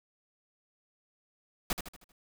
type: noise with echo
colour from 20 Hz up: pink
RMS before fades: -30 dBFS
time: 1.7-1.73 s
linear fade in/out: 2 ms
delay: 78 ms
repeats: 5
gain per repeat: -7 dB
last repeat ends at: 2.12 s
effects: none